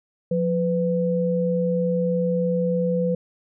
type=tone pair together; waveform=sine; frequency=176.78 / 500 Hz; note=F3 / B4; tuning=+21 / +21 cents; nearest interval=octave + tritone; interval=1800 cents; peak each=-22 dBFS; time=0.31-3.15 s; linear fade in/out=5 ms; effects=none